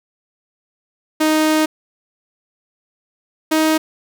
sawtooth tone pair in turn, 311.1 / 314.4 Hz, D#4 / D#4, 0 / +18 cents, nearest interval unison, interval 18 cents, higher second, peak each -9 dBFS, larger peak neither, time 1.2-1.66 / 3.51-3.78 s, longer first, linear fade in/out 10 ms, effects none

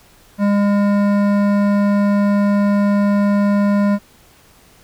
sine tone with hard clipping, 202.9 Hz, G#3, 40 cents flat, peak -14 dBFS, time 0.38-3.99 s, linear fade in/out 50 ms, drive 14 dB, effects pink hiss -49 dBFS RMS until 4.83 s

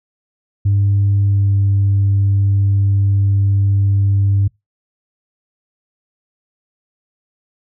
sine tone with pitch glide, 100 to 99.19 Hz, G2 to G2, +35 to +21 cents, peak -9 dBFS, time 0.65-4.48 s, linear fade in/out 10 ms, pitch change -14 cents, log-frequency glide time 1.25-1.54 s, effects noise-tail reverb RT60 0.2 s tail -26 dB re dry + tanh soft clip ceiling -8 dBFS

